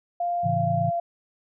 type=tone with pitch glide; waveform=sine; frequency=698 to 686.8 Hz; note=F5 to F5; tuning=-1 to -29 cents; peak=-23 dBFS; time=0.2-1 s; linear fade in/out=5 ms; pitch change=-28 cents; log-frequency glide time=0.41-0.62 s
type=chord; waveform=sine; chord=A major; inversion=none; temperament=equal with one note detuned; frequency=110 / 138.59 / 167.02 Hz; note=A2 / C#3 / E3; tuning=0 / 0 / +23 cents; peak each=-28 dBFS; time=0.43-0.91 s; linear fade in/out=20 ms
effects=none